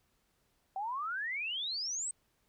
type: exponential sweep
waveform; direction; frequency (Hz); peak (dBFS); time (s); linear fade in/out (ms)
sine; up; 752 to 8372; -34; 0.76-2.11; 2
effects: pink hiss -75 dBFS RMS until 2.48 s